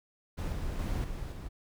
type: noise with level steps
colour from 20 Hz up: brown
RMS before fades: -33 / -35 / -32 / -38 / -41 dBFS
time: 0.37-1.49 s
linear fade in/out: 20 ms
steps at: 0.52 / 0.79 / 1.04 / 1.32 s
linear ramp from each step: 2 ms
effects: none